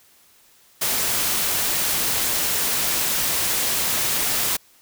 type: noise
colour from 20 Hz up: white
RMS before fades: -22 dBFS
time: 0.81-4.57 s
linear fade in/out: 10 ms
effects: white hiss -55 dBFS RMS until 4.81 s